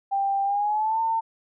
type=tone with pitch glide; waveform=sine; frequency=790 to 902.2 Hz; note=G5 to A5; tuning=+13 to +43 cents; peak=-21 dBFS; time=0.11-1.21 s; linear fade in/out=20 ms; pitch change=+230 cents; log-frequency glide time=0.44-1.01 s; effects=none